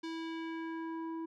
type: tone with low-pass filter sweep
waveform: square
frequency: 326.9 Hz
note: E4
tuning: 14 cents flat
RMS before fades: -40 dBFS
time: 0.03-1.26 s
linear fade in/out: 10 ms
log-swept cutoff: 4900 to 760 Hz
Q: 1.4
effects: none